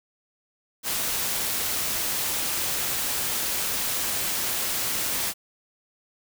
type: noise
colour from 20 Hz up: white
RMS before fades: -27 dBFS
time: 0.83-5.34 s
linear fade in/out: 50 ms
effects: none